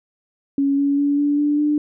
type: tone with pitch steps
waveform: sine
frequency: 278.2 / 281.9 / 285.7 / 289.5 / 293.4 / 297.3 Hz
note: C#4 / C#4 / D4 / D4 / D4 / D4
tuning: +6 / +29 / -48 / -25 / -2 / +21 cents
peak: -15 dBFS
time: 0.58-1.78 s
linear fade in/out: 2 ms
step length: 200 ms
effects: none